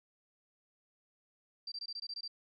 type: tone bursts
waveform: sine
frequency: 4699 Hz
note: D8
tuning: in tune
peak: -39 dBFS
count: 9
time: 1.67-2.279 s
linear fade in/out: 5 ms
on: 49 ms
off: 21 ms
effects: none